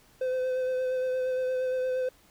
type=tone with vibrato; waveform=triangle; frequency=512 Hz; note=C5; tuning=38 cents flat; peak=-24 dBFS; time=0.21-2.09 s; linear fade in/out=5 ms; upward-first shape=sine; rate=8.6 Hz; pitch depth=17 cents each way; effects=pink hiss -60 dBFS RMS until 2.3 s